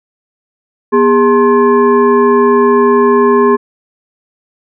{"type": "tone with frequency modulation", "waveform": "sine", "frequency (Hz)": 407.8, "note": "G#4", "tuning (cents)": -32, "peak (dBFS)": -5, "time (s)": [0.92, 3.57], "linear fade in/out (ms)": 20, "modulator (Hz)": 651, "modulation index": 1, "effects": []}